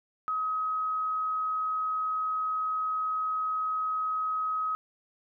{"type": "tone", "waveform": "sine", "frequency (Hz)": 1269, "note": "D#6", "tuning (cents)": 34, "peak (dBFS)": -27, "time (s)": [0.28, 4.75], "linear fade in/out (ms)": 0, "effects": []}